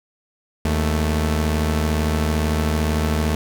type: tone pair together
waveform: sawtooth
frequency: 77.78 / 220 Hz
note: D#2 / A3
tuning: 0 / 0 cents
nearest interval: octave + tritone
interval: 1800 cents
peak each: -15 / -20 dBFS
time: 0.65-3.35 s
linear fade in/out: 0 ms
effects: none